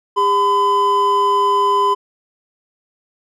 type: tone pair together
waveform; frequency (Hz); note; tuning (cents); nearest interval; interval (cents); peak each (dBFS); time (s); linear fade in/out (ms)
triangle; 402.7 / 1011.2; G4 / B5; +47 / +41; octave + major third; 1594; -17 / -11; 0.16-1.95; 20
effects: none